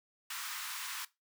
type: high-pass noise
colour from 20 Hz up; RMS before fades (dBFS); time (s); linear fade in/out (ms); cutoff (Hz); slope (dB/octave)
pink; -41; 0.3-1.05; 5; 990; 48
effects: noise-tail reverb RT60 0.2 s tail -18 dB re dry